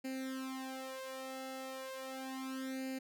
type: tone with flanger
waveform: sawtooth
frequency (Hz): 263.2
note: C4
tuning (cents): +10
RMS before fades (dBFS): -43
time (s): 0.04-2.99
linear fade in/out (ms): 10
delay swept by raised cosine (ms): 0.43 to 2.33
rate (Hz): 0.35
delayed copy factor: +1
effects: none